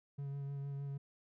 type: tone with vibrato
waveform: triangle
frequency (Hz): 140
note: C#3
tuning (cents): +18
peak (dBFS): -37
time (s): 0.18-0.98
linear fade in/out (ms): 10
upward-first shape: sine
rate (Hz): 6.5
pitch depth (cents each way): 17
effects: none